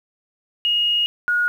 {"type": "tone pair in turn", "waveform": "sine", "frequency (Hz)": [2869, 1444.9], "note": ["F7", "F#6"], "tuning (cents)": [46, -42], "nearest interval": "octave", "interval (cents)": 1188, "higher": "first", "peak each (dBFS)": -16, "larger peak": "neither", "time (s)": [[0.65, 1.06], [1.28, 1.48]], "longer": "first", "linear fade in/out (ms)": 0, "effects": ["8-bit"]}